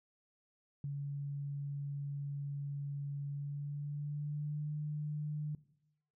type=tone with pitch glide; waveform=sine; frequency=142 to 149.84 Hz; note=C#3 to D3; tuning=+42 to +35 cents; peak=-36 dBFS; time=0.84-5.55 s; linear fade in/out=2 ms; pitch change=+93 cents; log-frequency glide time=3.27-4.71 s; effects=noise-tail reverb RT60 0.8 s tail -18 dB re dry